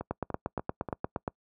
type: two click trains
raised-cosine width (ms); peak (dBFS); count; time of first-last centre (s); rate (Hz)
1; -21 / -16; 4 / 11; 0.01-0.887 / 0.11-1.278; 3.42 / 8.56
effects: noise-tail reverb RT60 0.1 s tail -26 dB re dry + high-pass 60 Hz 12 dB/octave